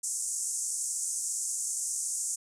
white band-pass noise, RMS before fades -33 dBFS, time 0.03-2.36 s, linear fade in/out 10 ms, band 6300 to 9300 Hz, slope 48 dB/octave, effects none

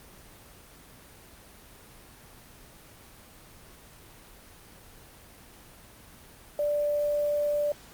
sine tone with quantisation, 587.3 Hz, D5, in tune, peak -24 dBFS, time 6.59-7.72 s, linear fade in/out 2 ms, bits 8, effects pink hiss -51 dBFS RMS until 7.93 s + Opus 24 kbps

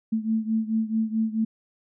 sine beating tone pair, 220 / 224.6 Hz, A3 / A3, 0 / +36 cents, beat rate 4.6 Hz, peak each -24 / -27 dBFS, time 0.12-1.45 s, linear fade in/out 10 ms, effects none

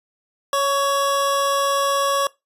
square tone pair together, 555.5 / 1121 Hz, C#5 / C#6, +4 / +19 cents, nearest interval octave, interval 1215 cents, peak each -22 / -20 dBFS, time 0.53-2.27 s, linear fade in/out 2 ms, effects noise-tail reverb RT60 0.2 s tail -21 dB re dry + resampled to 32000 Hz

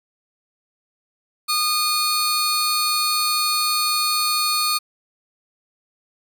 sawtooth tone pair together, 1227 / 4386 Hz, D#6 / C#8, -25 / -19 cents, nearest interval octave + minor seventh, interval 2206 cents, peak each -18 dBFS, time 1.48-4.79 s, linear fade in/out 20 ms, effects none

